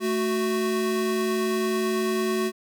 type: tone pair together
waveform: square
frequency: 220 / 369.7 Hz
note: A3 / F#4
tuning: 0 / -1 cents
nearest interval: major sixth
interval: 899 cents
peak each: -28 / -25 dBFS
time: 0-2.52 s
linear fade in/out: 50 ms
effects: none